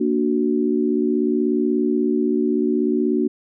sine chord, Bb augmented, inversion none, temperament equal, 233.1 / 293.7 / 370 Hz, Bb3 / D4 / F#4, 0 / 0 / 0 cents, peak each -21 dBFS, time 0-3.28 s, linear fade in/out 10 ms, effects none

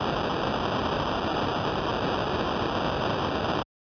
white noise with sample-and-hold, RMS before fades -27 dBFS, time 0-3.63 s, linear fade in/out 10 ms, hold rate 2100 Hz, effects high-pass 60 Hz 12 dB/octave + resampled to 11025 Hz

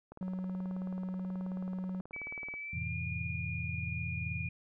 click train, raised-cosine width 1 ms, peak -34 dBFS, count 46, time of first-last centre 0.12-2.539 s, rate 18.6 Hz
triangle tone, 185.5 Hz, F#3, 5 cents sharp, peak -33 dBFS, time 0.21-2.01 s, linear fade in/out 2 ms
sine tone with pitch glide, 2294 to 2430 Hz, D7 to D#7, -41 to -42 cents, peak -39 dBFS, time 2.13-4.49 s, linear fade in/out 5 ms, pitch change +99 cents, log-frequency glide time 2.58-2.98 s
sine chord, F major seventh, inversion none, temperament equal with one note detuned, 87.31 / 110 / 130.81 / 165.96 Hz, F2 / A2 / C3 / E3, 0 / 0 / 0 / +12 cents, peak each -39 / -42 / -42 / -41 dBFS, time 2.73-4.49 s, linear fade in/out 5 ms
effects none

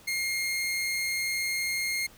sawtooth tone with amplitude modulation, 2134 Hz, C7, 34 cents sharp, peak -23 dBFS, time 0.07-2.07 s, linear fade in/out 10 ms, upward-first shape sine, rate 179 Hz, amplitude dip 25%, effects pink hiss -54 dBFS RMS until 2.17 s

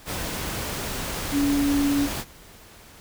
sine tone in noise, 284 Hz, C#4, 42 cents sharp, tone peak -19 dBFS, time 1.31-2.09 s, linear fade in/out 50 ms, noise pink, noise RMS -30 dBFS, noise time 0.05-2.25 s, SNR +8 dB, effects pink hiss -48 dBFS RMS until 3 s

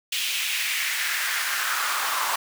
pink noise with high-pass filter sweep, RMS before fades -26 dBFS, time 0.12-2.36 s, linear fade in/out 5 ms, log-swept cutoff 2900 to 990 Hz, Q 2.6, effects none

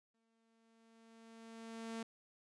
sawtooth tone with exponential growth, 226.6 Hz, A#3, 49 cents flat, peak -37 dBFS, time 0.14-2.03 s, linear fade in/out 5 ms, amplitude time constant 410 ms, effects resampled to 22050 Hz

